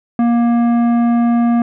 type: tone with tanh clipping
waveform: sine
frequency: 236 Hz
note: A#3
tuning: 22 cents sharp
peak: -12 dBFS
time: 0.19-1.62 s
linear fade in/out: 2 ms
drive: 12 dB
effects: none